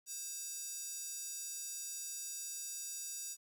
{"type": "tone with high-pass filter", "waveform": "square", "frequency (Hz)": 529, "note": "C5", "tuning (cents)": 19, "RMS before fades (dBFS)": -44, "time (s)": [0.06, 3.37], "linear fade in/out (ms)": 50, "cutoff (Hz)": 6800, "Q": 3.1, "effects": ["12-bit"]}